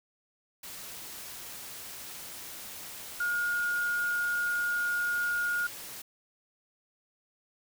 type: tone in noise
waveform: sine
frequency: 1430 Hz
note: F6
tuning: 41 cents sharp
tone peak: -27 dBFS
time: 3.2-5.67 s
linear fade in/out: 5 ms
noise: white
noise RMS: -43 dBFS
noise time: 0.63-6.02 s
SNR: +13 dB
effects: none